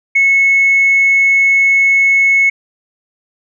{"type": "tone", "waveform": "sine", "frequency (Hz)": 2195, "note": "C#7", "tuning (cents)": -18, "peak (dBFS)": -6, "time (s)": [0.15, 2.5], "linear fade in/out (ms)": 10, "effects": ["tanh soft clip ceiling -3 dBFS"]}